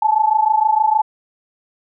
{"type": "tone pair together", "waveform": "sine", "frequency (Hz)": [853, 879.5], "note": ["G#5", "A5"], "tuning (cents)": [46, -1], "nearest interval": "minor second", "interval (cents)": 53, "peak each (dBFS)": -15, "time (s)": [0.02, 1.02], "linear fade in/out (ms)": 5, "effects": []}